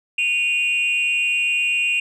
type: tone pair together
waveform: sine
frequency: 2473 / 2776 Hz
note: D#7 / F7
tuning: -11 / -11 cents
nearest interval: major second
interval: 200 cents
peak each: -18 / -18 dBFS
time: 0.18-2 s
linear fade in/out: 5 ms
effects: tanh soft clip ceiling -14 dBFS